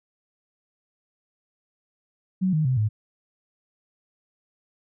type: tone with pitch steps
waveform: sine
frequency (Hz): 186.8 / 155.28 / 129.07 / 107.29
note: F#3 / D#3 / C3 / A2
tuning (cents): +17 / -3 / -23 / -43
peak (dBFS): -19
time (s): 2.41-2.89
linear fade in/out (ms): 20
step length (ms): 120
effects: none